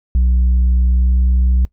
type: tone with pitch glide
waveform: sine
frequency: 61.74 to 62.42 Hz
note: B1 to B1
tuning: 0 to +19 cents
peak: -7 dBFS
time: 0.15-1.65 s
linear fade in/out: 0 ms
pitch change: +19 cents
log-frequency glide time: 0.89-1.17 s
effects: noise-tail reverb RT60 0.1 s tail -21 dB re dry + tanh soft clip ceiling -9 dBFS